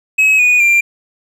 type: tone with pitch steps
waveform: triangle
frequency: 2560 / 2467 / 2378 Hz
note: D#7 / D#7 / D7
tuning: +49 / -15 / +21 cents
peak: -6 dBFS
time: 0.18-0.81 s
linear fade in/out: 10 ms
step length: 210 ms
effects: none

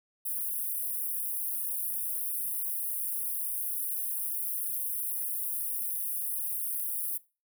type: high-pass noise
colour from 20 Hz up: white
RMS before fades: -33 dBFS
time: 0.25-7.18 s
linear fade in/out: 10 ms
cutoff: 9400 Hz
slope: 96 dB/octave
effects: noise-tail reverb RT60 0.3 s tail -20 dB re dry

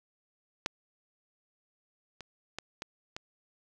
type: clicks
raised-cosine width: 0.2 ms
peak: -12 / -26 / -19 / -20 / -21 dBFS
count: 5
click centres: 0.661 / 2.207 / 2.586 / 2.821 / 3.165 s
effects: none

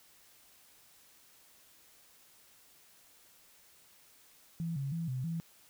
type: tone with pitch steps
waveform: sine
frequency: 166.4 / 137.7 / 166.2 / 128.4 / 165.9 Hz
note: E3 / C#3 / E3 / C3 / E3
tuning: +17 / -11 / +15 / -32 / +11 cents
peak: -33 dBFS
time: 4.6-5.4 s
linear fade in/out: 0 ms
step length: 160 ms
effects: white hiss -62 dBFS RMS until 5.69 s

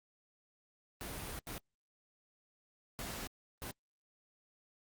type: noise bursts at uneven times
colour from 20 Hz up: pink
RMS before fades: -43 dBFS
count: 4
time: 1.01-1.39 / 1.47-1.58 / 2.99-3.27 / 3.62-3.71 s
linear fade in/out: 0 ms
effects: Opus 32 kbps

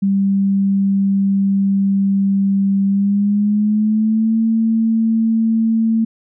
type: tone with pitch glide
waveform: sine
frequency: 196.5 to 224.4 Hz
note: G3 to A3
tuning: +4 to +34 cents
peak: -12 dBFS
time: 0.02-6.05 s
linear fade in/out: 10 ms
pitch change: +230 cents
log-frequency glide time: 2.86-4.38 s
effects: none

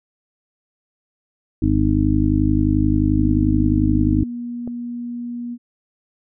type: harmonic tone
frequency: 51.4 Hz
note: G#1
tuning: 17 cents flat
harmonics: 1 / 2 / 3 / 4 / 5 / 6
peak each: -21 / -20 / -27 / -28 / -20 / -19 dBFS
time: 1.62-4.24 s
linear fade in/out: 5 ms
type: tone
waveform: sine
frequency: 239.9 Hz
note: A#3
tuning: 50 cents sharp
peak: -25 dBFS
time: 3.15-5.58 s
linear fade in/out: 50 ms
type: click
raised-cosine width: 2 ms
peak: -19 dBFS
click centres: 4.676 s
effects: none

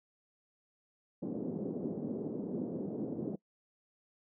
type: band-pass noise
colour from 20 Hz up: pink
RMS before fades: -38 dBFS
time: 1.22-3.36 s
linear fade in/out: 10 ms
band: 180 to 440 Hz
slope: 24 dB/octave
effects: noise-tail reverb RT60 0.1 s tail -23 dB re dry

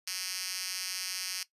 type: tone with high-pass filter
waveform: 5% pulse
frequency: 185 Hz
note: F#3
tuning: in tune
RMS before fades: -36 dBFS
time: 0.07-1.43 s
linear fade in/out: 2 ms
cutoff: 4000 Hz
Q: 1.9
effects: noise-tail reverb RT60 0.1 s tail -17 dB re dry + resampled to 32000 Hz

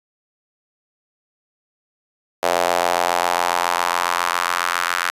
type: tone with high-pass filter sweep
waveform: square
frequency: 43.65 Hz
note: F1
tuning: in tune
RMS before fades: -20 dBFS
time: 2.43-5.1 s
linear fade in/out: 0 ms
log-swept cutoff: 620 to 1400 Hz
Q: 2.4
effects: resampled to 32000 Hz

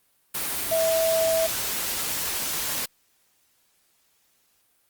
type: tone in noise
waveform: sine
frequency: 652 Hz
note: E5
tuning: 19 cents flat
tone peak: -20 dBFS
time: 0.71-1.47 s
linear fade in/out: 10 ms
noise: white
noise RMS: -28 dBFS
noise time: 0.34-2.86 s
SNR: +5 dB
effects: white hiss -66 dBFS RMS until 4.89 s + Opus 32 kbps

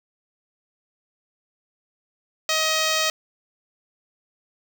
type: tone with notch filter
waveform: 5% pulse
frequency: 631 Hz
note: D#5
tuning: 24 cents sharp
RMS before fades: -22 dBFS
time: 2.49-3.1 s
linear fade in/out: 2 ms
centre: 10000 Hz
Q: 1.1
effects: none

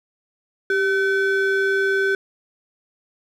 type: ring-modulated tone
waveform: triangle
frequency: 957 Hz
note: A#5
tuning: 45 cents sharp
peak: -12 dBFS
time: 0.7-2.15 s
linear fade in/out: 2 ms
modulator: 565 Hz
effects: none

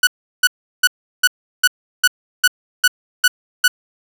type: tone bursts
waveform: sawtooth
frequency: 1480 Hz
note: F#6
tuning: in tune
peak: -5 dBFS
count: 10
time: 0.03-3.68 s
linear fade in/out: 5 ms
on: 41 ms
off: 360 ms
effects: none

